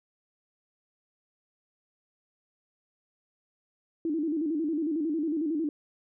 sine tone with vibrato, 311.4 Hz, D#4, 2 cents sharp, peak -26 dBFS, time 4.05-5.69 s, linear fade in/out 2 ms, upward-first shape square, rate 11 Hz, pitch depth 100 cents each way, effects none

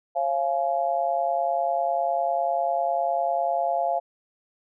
sine tone with amplitude modulation, 691 Hz, F5, 19 cents flat, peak -17 dBFS, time 0.15-4 s, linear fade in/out 20 ms, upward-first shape sine, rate 150 Hz, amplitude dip 100%, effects none

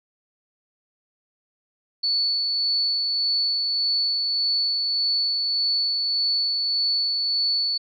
sine tone with tremolo, 4450 Hz, C#8, 6 cents sharp, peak -19 dBFS, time 2.03-7.78 s, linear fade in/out 10 ms, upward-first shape sine, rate 1.7 Hz, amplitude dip 25%, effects none

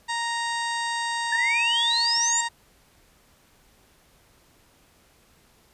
harmonic tone, 932.3 Hz, A#5, in tune, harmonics 1 / 2 / 3 / 4 / 5 / 6 / 7 / 8 / 9, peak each -28 / -30 / -40 / -35 / -38 / -44 / -44 / -43 / -40 dBFS, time 0.08-2.49 s, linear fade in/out 20 ms
sine exponential sweep, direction up, 1737 to 7459 Hz, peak -21 dBFS, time 1.32-2.41 s, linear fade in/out 5 ms
effects pink hiss -59 dBFS RMS until 5.73 s + resampled to 32000 Hz

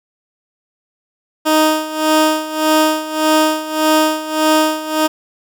15% pulse tone with tremolo, 311.1 Hz, D#4, in tune, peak -3 dBFS, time 1.45-5.08 s, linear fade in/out 20 ms, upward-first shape sine, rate 1.7 Hz, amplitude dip 80%, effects none

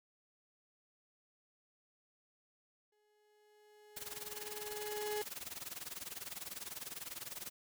35% pulse tone with exponential growth, 420.5 Hz, G#4, 22 cents sharp, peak -34 dBFS, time 2.92-5.22 s, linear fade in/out 5 ms, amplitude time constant 500 ms
white noise with tremolo, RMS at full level -43 dBFS, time 3.96-7.5 s, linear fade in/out 10 ms, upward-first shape sine, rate 20 Hz, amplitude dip 85%
effects none

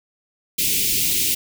white band-stop noise, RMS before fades -20 dBFS, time 0.58-1.35 s, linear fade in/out 10 ms, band 420 to 2200 Hz, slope 48 dB/octave, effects none

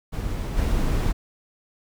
brown noise with level steps, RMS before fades -27 / -22 dBFS, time 0.12-1.13 s, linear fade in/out 20 ms, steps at 0.56 s, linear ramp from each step 20 ms, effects none

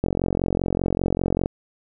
click train, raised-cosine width 2 ms, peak -8 dBFS, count 65, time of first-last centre 0.04-1.459 s, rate 45.1 Hz, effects none

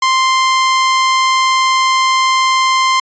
sawtooth tone, 1046.5 Hz, C6, in tune, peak -6 dBFS, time 0.02-3 s, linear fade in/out 5 ms, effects resampled to 16000 Hz

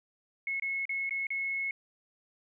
sine tone with dropouts, 2183 Hz, C#7, 27 cents flat, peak -30 dBFS, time 0.47-1.71 s, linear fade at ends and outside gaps 2 ms, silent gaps 0.598-0.622 / 0.854-0.893 / 1.094-1.108 / 1.269-1.304 s, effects none

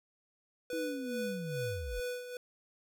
square tone with tremolo, 493.9 Hz, B4, in tune, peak -35 dBFS, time 0.7-2.37 s, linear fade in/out 2 ms, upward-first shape sine, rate 2.4 Hz, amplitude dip 65%
sine linear sweep, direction down, 329.6 to 38.89 Hz, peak -37 dBFS, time 0.73-2 s, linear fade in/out 0 ms
effects none

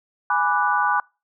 sine chord, G# half-diminished seventh, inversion none, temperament equal, 830.6 / 987.8 / 1174.7 / 1480 Hz, G#5 / B5 / D6 / F#6, 0 / 0 / 0 / 0 cents, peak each -23 dBFS, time 0.3-1 s, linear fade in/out 2 ms, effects noise-tail reverb RT60 0.3 s tail -26 dB re dry

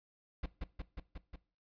brown noise with echo, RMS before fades -37 dBFS, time 0.43-0.46 s, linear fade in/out 5 ms, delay 180 ms, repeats 5, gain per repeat -2 dB, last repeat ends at 1.36 s, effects noise-tail reverb RT60 0.4 s tail -19 dB re dry + resampled to 11025 Hz

